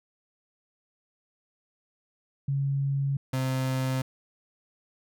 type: tone pair in turn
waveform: sine / 35% pulse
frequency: 138.59 / 130.81 Hz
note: C#3 / C3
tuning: 0 / 0 cents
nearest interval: minor second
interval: 100 cents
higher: first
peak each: -24 / -24 dBFS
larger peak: neither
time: 2.48-3.17 / 3.33-4.02 s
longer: neither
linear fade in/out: 5 ms
effects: none